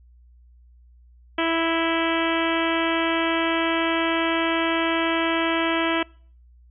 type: harmonic tone with a mistuned harmonic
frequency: 329.6 Hz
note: E4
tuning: in tune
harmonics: 1 / 2 / 3 / 4 / 5 / 6 / 7 / 8 / 9 / 10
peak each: -24 / -27 / -29 / -30 / -31 / -32 / -32 / -33 / -34 / -34 dBFS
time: 1.38-6.03 s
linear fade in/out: 5 ms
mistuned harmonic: 10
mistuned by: -32 cents
effects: noise-tail reverb RT60 0.5 s tail -26 dB re dry + added 60 Hz sine -49 dBFS peak until 6.7 s